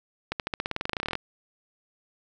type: accelerating click train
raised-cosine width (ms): 0.3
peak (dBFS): -12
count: 20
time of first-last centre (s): 0.32-1.154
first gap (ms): 78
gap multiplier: 0.93
effects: none